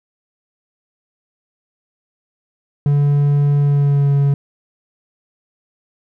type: tone with pitch glide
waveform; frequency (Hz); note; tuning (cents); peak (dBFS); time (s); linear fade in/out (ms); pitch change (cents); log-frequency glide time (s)
triangle; 143.8 to 140.84; D3 to C#3; -36 to +28; -9; 2.86-4.34; 2; -36; 3.58-4.12
effects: none